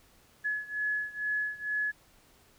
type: beating tone pair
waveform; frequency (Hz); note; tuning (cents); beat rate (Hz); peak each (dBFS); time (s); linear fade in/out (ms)
sine; 1699 / 1701.2; G#6 / G#6; +39 / +41; 2.2; -32 / -34; 0.44-1.92; 20
effects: pink hiss -62 dBFS RMS until 2.58 s